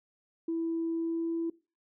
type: tone with pitch glide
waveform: sine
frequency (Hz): 330 to 332.3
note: E4 to E4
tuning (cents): +2 to +14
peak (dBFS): -28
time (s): 0.48-1.5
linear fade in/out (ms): 5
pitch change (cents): +12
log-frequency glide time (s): 0.93-1.35
effects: noise-tail reverb RT60 0.3 s tail -21 dB re dry + tanh soft clip ceiling -24 dBFS